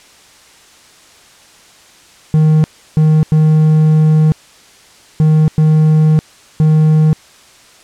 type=tone bursts at uneven times; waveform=triangle; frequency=155.56 Hz; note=D#3; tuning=in tune; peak=-4 dBFS; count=6; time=2.34-2.64 / 2.97-3.23 / 3.32-4.32 / 5.2-5.48 / 5.58-6.19 / 6.6-7.13 s; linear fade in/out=0 ms; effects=white hiss -43 dBFS RMS until 7.83 s + low-pass 8000 Hz 12 dB/octave